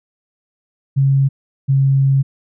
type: tone pair in turn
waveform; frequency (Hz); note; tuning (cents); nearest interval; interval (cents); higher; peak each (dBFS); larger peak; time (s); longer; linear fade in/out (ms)
sine; 136.7 / 136.11; C#3 / C#3; -24 / -31; unison; 7; first; -10 / -10; neither; 0.96-1.29 / 1.68-2.23; second; 20
effects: none